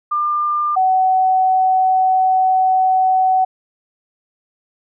sine tone pair in turn, 1198 / 751.4 Hz, D6 / F#5, +34 / +26 cents, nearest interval minor sixth, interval 808 cents, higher first, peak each -15 / -11 dBFS, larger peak second, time 0.11-0.76 / 0.76-3.45 s, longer second, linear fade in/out 10 ms, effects none

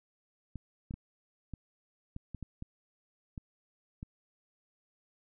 clicks, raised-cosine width 5 ms, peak -28 dBFS, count 10, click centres 0.557 / 0.909 / 0.94 / 1.537 / 2.164 / 2.347 / 2.427 / 2.624 / 3.378 / 4.029 s, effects none

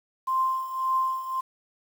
sine tone with tremolo, 1046.5 Hz, C6, in tune, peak -20 dBFS, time 0.27-1.41 s, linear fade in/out 10 ms, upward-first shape triangle, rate 1.8 Hz, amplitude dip 80%, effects 8-bit

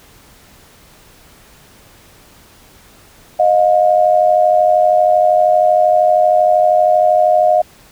sine tone pair together, 622.3 / 715.1 Hz, D#5 / F5, 0 / +41 cents, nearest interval major second, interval 241 cents, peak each -11 dBFS, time 3.39-7.62 s, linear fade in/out 10 ms, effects pink hiss -45 dBFS RMS until 7.91 s

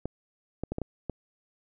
clicks, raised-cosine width 2 ms, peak -18 dBFS, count 6, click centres 0.056 / 0.636 / 0.72 / 0.784 / 0.817 / 1.097 s, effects none

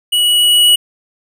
square tone with level ramp, 2927 Hz, F#7, 19 cents flat, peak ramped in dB -11 to -6 dBFS, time 0.12-0.76 s, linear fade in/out 10 ms, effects none

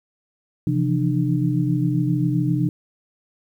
sine tone cluster, 131.9 / 163.9 / 171.5 / 301.3 Hz, C3 / E3 / F3 / D4, +14 / -10 / -31 / +44 cents, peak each -21 / -26 / -24 / -23 dBFS, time 0.67-2.69 s, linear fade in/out 2 ms, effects 9-bit

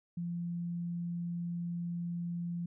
sine tone, 172.3 Hz, F3, 23 cents flat, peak -34 dBFS, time 0.17-2.66 s, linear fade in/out 5 ms, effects none

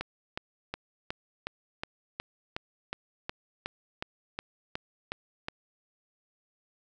click train, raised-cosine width 0.3 ms, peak -17 dBFS, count 16, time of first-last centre 0.01-5.484 s, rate 2.74 Hz, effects none

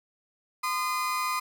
35% pulse tone pair together, 1026.6 / 1224 Hz, C6 / D#6, -33 / -29 cents, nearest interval minor third, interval 304 cents, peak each -28 dBFS, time 0.63-1.4 s, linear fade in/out 10 ms, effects none

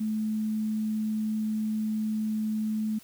sine tone, 216.3 Hz, A3, 29 cents flat, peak -26 dBFS, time 0-2.99 s, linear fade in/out 10 ms, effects white hiss -54 dBFS RMS until 3.03 s

